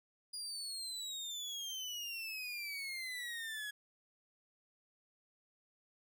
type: exponential sweep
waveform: 30% pulse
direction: down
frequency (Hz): 4886 to 1666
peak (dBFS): -38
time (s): 0.33-3.71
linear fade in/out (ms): 10
effects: none